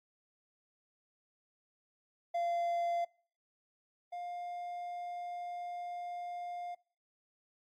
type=tone pair in turn; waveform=triangle; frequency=689 / 705.1 Hz; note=F5 / F5; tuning=-24 / +16 cents; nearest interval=unison; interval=40 cents; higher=second; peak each=-29 / -37 dBFS; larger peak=first; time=2.34-3.05 / 4.12-6.75 s; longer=second; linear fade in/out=10 ms; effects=noise-tail reverb RT60 0.5 s tail -25 dB re dry + AAC 64 kbps

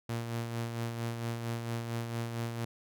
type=tone with tremolo; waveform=sawtooth; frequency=116.54 Hz; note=A#2; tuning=in tune; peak=-28 dBFS; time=0.09-2.65 s; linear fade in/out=5 ms; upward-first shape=sine; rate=4.4 Hz; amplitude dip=45%; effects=none

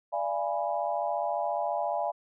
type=chord; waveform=sine; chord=D diminished seventh; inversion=none; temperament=equal with one note detuned; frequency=587.3 / 681.7 / 830.6 / 987.8 Hz; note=D5 / F5 / Ab5 / Cb6; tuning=0 / -42 / 0 / 0 cents; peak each=-33 / -31 / -32 / -37 dBFS; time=0.12-2.12 s; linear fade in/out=20 ms; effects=none

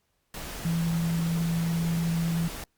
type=tone in noise; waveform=sine; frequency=166.8 Hz; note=E3; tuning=21 cents sharp; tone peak=-24 dBFS; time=0.65-2.48 s; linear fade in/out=2 ms; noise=pink; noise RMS=-38 dBFS; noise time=0.34-2.64 s; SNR=+11 dB; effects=pink hiss -74 dBFS RMS until 2.77 s + Opus 48 kbps

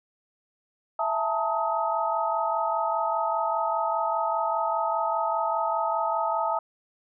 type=tone cluster; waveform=sine; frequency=662 / 864 / 909 / 1264 Hz; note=E5 / A5 / A#5 / D#6; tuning=+7 / -32 / -44 / +27 cents; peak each=-29 dBFS; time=0.99-6.59 s; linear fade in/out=5 ms; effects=none

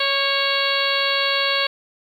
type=harmonic tone with a mistuned harmonic; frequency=554.4 Hz; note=C#5; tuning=in tune; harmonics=1 / 2 / 3 / 4 / 5 / 6 / 7 / 8; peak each=-26 / -26 / -26 / -26 / -26 / -26 / -26 / -26 dBFS; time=0-1.67 s; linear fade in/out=5 ms; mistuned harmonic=3; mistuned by=-28 cents; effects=8-bit

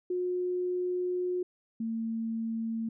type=tone pair in turn; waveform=sine; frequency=360.8 / 226 Hz; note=F#4 / A3; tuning=-44 / +47 cents; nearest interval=minor sixth; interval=809 cents; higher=first; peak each=-28 / -30 dBFS; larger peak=first; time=0.1-1.43 / 1.8-2.89 s; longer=first; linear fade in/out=5 ms; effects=none

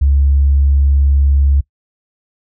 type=tone; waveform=sine; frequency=69.7 Hz; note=C#2; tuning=10 cents sharp; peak=-7 dBFS; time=0.01-1.61 s; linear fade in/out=10 ms; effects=noise-tail reverb RT60 0.1 s tail -23 dB re dry + tanh soft clip ceiling -3 dBFS

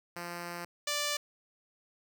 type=tone pair in turn; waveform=5% pulse; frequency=173.3 / 587.3 Hz; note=F3 / D5; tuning=-13 / 0 cents; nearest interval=octave + major sixth; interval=2113 cents; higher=second; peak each=-27 / -19 dBFS; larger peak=second; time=0.16-0.65 / 0.87-1.17 s; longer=first; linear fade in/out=5 ms; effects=none

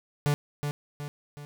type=tone with echo; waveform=45% pulse; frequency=145.8 Hz; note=D3; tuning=12 cents flat; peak=-22 dBFS; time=0.26-0.34 s; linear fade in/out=0 ms; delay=370 ms; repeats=3; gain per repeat=-6 dB; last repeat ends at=1.45 s; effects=none

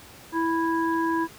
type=harmonic tone; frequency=329.2 Hz; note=E4; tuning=2 cents flat; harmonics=1 / 3 / 5; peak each=-24 / -26 / -32 dBFS; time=0.32-1.28 s; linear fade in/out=50 ms; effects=pink hiss -47 dBFS RMS until 1.38 s + high-pass 60 Hz 12 dB/octave

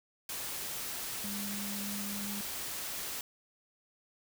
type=tone in noise; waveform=sine; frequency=203.2 Hz; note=G#3; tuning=38 cents flat; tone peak=-39 dBFS; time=1.24-2.41 s; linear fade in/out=2 ms; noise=white; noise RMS=-39 dBFS; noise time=0.29-3.21 s; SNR=-3 dB; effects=none

